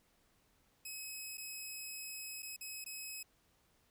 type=tone with dropouts; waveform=10% pulse; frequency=2557 Hz; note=D#7; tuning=47 cents sharp; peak=-35 dBFS; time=0.85-3.23 s; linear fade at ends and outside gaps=5 ms; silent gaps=1.373-1.379 / 2.423-2.428 / 2.564-2.609 / 2.843-2.861 s; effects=pink hiss -73 dBFS RMS until 3.9 s